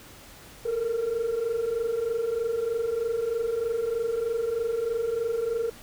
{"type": "tone pair together", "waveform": "sine", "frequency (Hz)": [443, 466.2], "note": ["A4", "A#4"], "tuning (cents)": [12, 0], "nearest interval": "minor second", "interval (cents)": 88, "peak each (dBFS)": [-28, -24], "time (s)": [0.65, 5.7], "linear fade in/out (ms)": 10, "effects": ["tanh soft clip ceiling -22 dBFS", "pink hiss -48 dBFS RMS until 5.82 s"]}